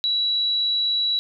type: tone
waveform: sine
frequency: 3916 Hz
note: B7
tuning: 15 cents flat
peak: -19 dBFS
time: 0.04-1.19 s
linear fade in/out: 0 ms
effects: none